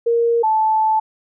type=tone pair in turn; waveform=sine; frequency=467.1 / 873.7 Hz; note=A#4 / A5; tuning=+3 / -12 cents; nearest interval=major seventh; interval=1085 cents; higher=second; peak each=-13 dBFS; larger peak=neither; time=0.06-0.43 / 0.43-1 s; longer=second; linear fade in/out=10 ms; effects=none